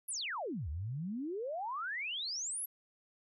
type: exponential two-way sweep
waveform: sine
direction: down then up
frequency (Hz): 11870 to 69.9 to 11870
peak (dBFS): -36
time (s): 0.08-2.66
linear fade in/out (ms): 10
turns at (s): 0.69
effects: none